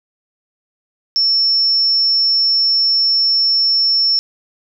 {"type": "tone", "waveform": "sine", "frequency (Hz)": 5400, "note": "E8", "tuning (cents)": 41, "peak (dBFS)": -11, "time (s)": [1.16, 4.19], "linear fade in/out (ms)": 0, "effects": []}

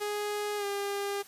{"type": "tone with pitch glide", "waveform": "sawtooth", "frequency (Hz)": [415.3, 401.8], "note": ["G#4", "G4"], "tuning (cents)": [0, 43], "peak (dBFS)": -27, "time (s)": [0, 1.23], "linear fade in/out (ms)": 20, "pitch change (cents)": -57, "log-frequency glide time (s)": [0.57, 0.65], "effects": ["white hiss -53 dBFS RMS until 1.27 s", "resampled to 32000 Hz"]}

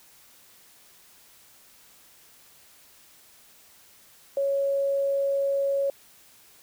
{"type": "tone", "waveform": "sine", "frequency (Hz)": 554.4, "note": "C#5", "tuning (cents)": 0, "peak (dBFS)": -22, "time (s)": [4.37, 5.9], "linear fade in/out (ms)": 2, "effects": ["white hiss -55 dBFS RMS until 6.62 s"]}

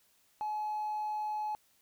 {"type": "tone with hard clipping", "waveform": "sine", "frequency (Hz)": 850, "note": "G#5", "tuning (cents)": 40, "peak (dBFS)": -33, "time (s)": [0.41, 1.55], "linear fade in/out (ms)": 0, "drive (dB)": 1, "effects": ["white hiss -69 dBFS RMS until 1.81 s"]}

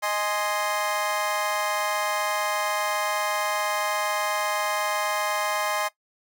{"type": "chord", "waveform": "25% pulse", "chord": "Ab major", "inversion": "second", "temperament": "equal", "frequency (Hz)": [622.3, 830.6, 1046.5], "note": ["Eb5", "Ab5", "C6"], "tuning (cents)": [0, 0, 0], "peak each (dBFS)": -25, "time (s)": [0.02, 5.89], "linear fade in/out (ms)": 20, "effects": ["noise-tail reverb RT60 0.1 s tail -17 dB re dry"]}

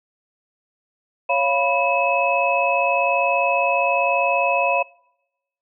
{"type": "tone cluster", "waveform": "sine", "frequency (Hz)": [554, 695, 986, 2579], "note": ["C#5", "F5", "B5", "E7"], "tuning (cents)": [-1, -9, -3, -39], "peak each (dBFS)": -22, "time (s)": [1.29, 4.83], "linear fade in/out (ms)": 10, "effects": ["noise-tail reverb RT60 0.9 s tail -25 dB re dry"]}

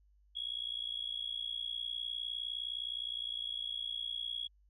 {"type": "tone with amplitude modulation", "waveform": "sine", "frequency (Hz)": 3328, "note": "G#7", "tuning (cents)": 3, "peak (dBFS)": -32, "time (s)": [0.35, 4.48], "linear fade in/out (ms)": 20, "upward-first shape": "sine", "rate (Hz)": 59.6, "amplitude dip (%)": 90, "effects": ["tanh soft clip ceiling -29 dBFS", "added 50 Hz sine -64 dBFS peak until 4.69 s"]}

